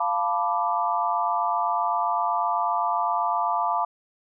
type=chord; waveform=sine; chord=B half-diminished seventh; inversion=second; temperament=equal; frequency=698.5 / 880 / 987.8 / 1174.7 Hz; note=F5 / A5 / B5 / D6; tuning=0 / 0 / 0 / 0 cents; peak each=-27 dBFS; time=0-3.85 s; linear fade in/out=5 ms; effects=none